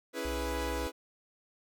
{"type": "chord", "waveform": "sawtooth", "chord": "C# minor seventh", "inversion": "none", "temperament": "equal", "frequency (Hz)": [277.2, 329.6, 415.3, 493.9], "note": ["C#4", "E4", "G#4", "B4"], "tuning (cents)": [0, 0, 0, 0], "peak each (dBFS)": [-37, -36, -37, -33], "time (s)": [0.13, 0.92], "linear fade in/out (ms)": 50}
{"type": "tone", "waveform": "sine", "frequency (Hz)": 62.2, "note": "B1", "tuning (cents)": 13, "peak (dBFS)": -36, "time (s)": [0.25, 0.87], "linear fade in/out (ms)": 0}
{"effects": []}